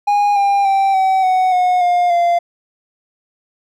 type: tone with pitch steps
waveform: triangle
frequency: 820 / 800.3 / 781.2 / 762.4 / 744.2 / 726.3 / 708.9 / 691.9 Hz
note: G#5 / G5 / G5 / G5 / F#5 / F#5 / F5 / F5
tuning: -22 / +36 / -6 / -48 / +10 / -32 / +26 / -16 cents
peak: -9 dBFS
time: 0.07-2.39 s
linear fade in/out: 10 ms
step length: 290 ms
effects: none